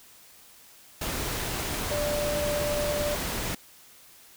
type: tone in noise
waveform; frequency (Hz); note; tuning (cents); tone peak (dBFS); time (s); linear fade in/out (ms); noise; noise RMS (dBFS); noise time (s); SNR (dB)
sine; 589; D5; +5; -27; 1.91-3.15; 5; pink; -31; 1.01-3.55; +1
effects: white hiss -53 dBFS RMS until 4.36 s